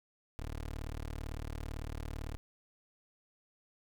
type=tone; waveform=20% pulse; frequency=37.87 Hz; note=D#1; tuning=46 cents flat; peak=-34 dBFS; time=0.39-2.37 s; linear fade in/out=0 ms; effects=none